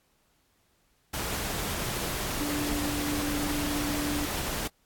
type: tone in noise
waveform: sine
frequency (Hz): 292.6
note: D4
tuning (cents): -6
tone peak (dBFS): -30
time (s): 2.4-4.26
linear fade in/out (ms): 10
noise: pink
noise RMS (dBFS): -32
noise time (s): 1.13-4.68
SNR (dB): -1
effects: pink hiss -69 dBFS RMS until 4.85 s + AAC 64 kbps